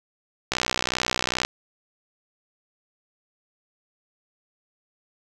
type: click train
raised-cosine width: 0.2 ms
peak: -5 dBFS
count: 59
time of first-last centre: 0.52-1.449 s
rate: 62.4 Hz
effects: none